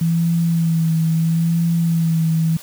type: tone with vibrato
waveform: sine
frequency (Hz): 164.81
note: E3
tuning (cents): 0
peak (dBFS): -14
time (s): 0.01-2.57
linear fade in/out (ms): 5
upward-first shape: sine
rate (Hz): 0.75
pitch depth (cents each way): 33
effects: white hiss -39 dBFS RMS until 2.62 s